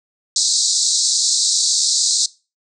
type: band-pass noise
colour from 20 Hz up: pink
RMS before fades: -17 dBFS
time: 0.36-2.26 s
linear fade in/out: 2 ms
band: 3900 to 8400 Hz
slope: 96 dB/octave
effects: noise-tail reverb RT60 0.3 s tail -21 dB re dry